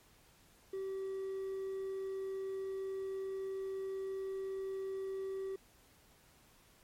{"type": "tone with hard clipping", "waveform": "triangle", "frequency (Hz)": 385.2, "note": "G4", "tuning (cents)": -30, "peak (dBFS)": -38, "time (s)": [0.73, 5.56], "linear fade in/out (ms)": 5, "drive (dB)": 5, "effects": ["pink hiss -65 dBFS RMS until 6.83 s", "MP3 64 kbps"]}